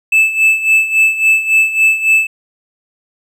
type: tone with tremolo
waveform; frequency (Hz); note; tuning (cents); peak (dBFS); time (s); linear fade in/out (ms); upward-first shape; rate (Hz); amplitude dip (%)
triangle; 2626; E7; -7; -4; 0.12-2.27; 5; sine; 3.6; 75
effects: none